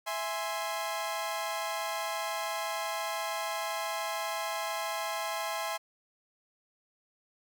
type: chord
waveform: sawtooth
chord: E augmented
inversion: none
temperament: equal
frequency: 659.3 / 830.6 / 1046.5 Hz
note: E5 / G#5 / B#5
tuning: 0 / 0 / 0 cents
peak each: -33 dBFS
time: 0.06-5.78 s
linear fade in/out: 20 ms
effects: none